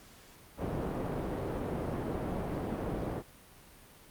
white low-pass noise, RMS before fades -35 dBFS, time 0.57-3.23 s, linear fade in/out 50 ms, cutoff 480 Hz, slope 12 dB/octave, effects pink hiss -56 dBFS RMS until 4.1 s + Opus 48 kbps

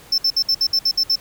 triangle tone bursts, 5320 Hz, E8, 15 cents sharp, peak -13 dBFS, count 9, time 0.12-1.157 s, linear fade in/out 5 ms, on 61 ms, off 61 ms, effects pink hiss -45 dBFS RMS until 1.2 s

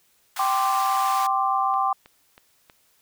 pink high-pass noise, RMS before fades -34 dBFS, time 0.36-1.27 s, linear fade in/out 5 ms, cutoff 700 Hz, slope 96 dB/octave
sine chord, G suspended fourth, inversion none, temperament equal with one note detuned, 779.5 / 1046.5 / 1174.7 Hz, G5 / C6 / D6, -10 / 0 / 0 cents, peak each -23 / -25 / -24 dBFS, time 0.39-1.93 s, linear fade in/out 5 ms
click train, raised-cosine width 0.3 ms, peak -30 dBFS, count 4, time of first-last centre 1.74-2.698 s, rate 3.13 Hz
effects white hiss -63 dBFS RMS until 3.01 s

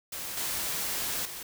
white noise with level steps, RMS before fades -37 / -32 / -40 dBFS, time 0.12-1.43 s, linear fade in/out 5 ms, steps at 0.37 / 1.25 s, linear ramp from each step 5 ms, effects none

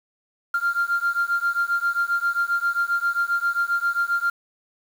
sine beating tone pair, 1390 / 1397.5 Hz, F6 / F6, -9 / +1 cents, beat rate 7.5 Hz, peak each -22 dBFS, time 0.54-4.3 s, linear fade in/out 5 ms, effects tanh soft clip ceiling -15 dBFS + 7-bit

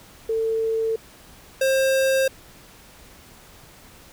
sine / square tone pair in turn, 447.6 / 532.3 Hz, A4 / C5, +30 / +30 cents, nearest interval minor third, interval 300 cents, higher second, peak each -20 / -18 dBFS, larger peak second, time 0.29-0.96 / 1.61-2.28 s, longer neither, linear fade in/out 5 ms, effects pink hiss -48 dBFS RMS until 4.12 s

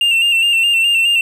triangle tone with vibrato, 2751 Hz, F7, 27 cents flat, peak -9 dBFS, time 0.01-1.21 s, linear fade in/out 2 ms, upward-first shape square, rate 4.8 Hz, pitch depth 35 cents each way, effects none

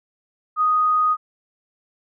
sine tone, 1244.5 Hz, D#6, in tune, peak -15 dBFS, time 0.56-1.17 s, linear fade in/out 50 ms, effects none

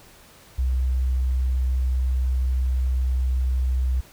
sine tone, 63.9 Hz, C2, 40 cents flat, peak -19 dBFS, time 0.58-4.01 s, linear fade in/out 10 ms, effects pink hiss -50 dBFS RMS until 4.12 s

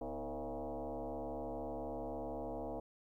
sine tone with frequency modulation, 107.5 Hz, A2, 40 cents flat, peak -39 dBFS, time 0.01-2.8 s, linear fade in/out 5 ms, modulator 142 Hz, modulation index 5, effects 13-bit

